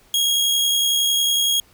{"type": "tone with amplitude modulation", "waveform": "sawtooth", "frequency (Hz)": 3287, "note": "G#7", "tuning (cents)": -19, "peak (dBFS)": -12, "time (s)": [0.14, 1.6], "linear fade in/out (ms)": 2, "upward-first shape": "sine", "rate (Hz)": 70.9, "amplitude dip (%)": 30, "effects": ["pink hiss -54 dBFS RMS until 1.73 s"]}